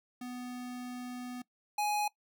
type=tone pair in turn; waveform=square; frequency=248 / 834.2 Hz; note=B3 / G#5; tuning=+7 / +7 cents; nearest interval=octave + major sixth; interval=2100 cents; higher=second; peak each=-40 / -30 dBFS; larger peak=second; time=0.21-1.42 / 1.78-2.08 s; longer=first; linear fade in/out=5 ms; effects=noise-tail reverb RT60 0.1 s tail -20 dB re dry